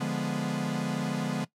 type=chord; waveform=45% pulse; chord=D diminished seventh; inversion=none; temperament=equal; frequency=146.83 / 174.61 / 207.7 / 246.9 Hz; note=D3 / F3 / Ab3 / Cb4; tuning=0 / 0 / 0 / 0 cents; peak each=-34 dBFS; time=0-1.45 s; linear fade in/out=10 ms; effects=noise-tail reverb RT60 0.1 s tail -18 dB re dry + low-pass 10000 Hz 12 dB/octave